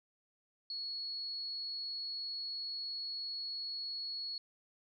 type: tone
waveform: sine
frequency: 4357 Hz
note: C#8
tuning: 31 cents flat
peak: -38 dBFS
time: 0.7-4.38 s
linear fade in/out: 2 ms
effects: none